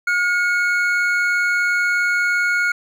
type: tone pair together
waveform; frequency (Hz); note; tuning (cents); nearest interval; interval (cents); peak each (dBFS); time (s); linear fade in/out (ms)
triangle; 1431 / 2206; F6 / C#7; +42 / -9; perfect fifth; 749; -15 / -20; 0.07-2.72; 5
effects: none